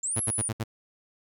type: exponential two-way sweep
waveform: sine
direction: up then down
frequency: 7240 to 11175 to 9240 Hz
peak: -27 dBFS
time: 0.03-0.49 s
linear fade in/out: 10 ms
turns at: 0.2 s
type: tone bursts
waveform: sawtooth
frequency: 111.9 Hz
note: A2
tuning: 30 cents sharp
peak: -23 dBFS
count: 5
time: 0.16-0.638 s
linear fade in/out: 10 ms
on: 42 ms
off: 67 ms
effects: none